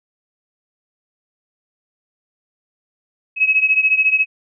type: beating tone pair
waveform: sine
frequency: 2558 / 2572 Hz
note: D#7 / E7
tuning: +47 / -43 cents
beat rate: 14 Hz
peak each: -14 / -17 dBFS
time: 3.36-4.26 s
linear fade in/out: 50 ms
effects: none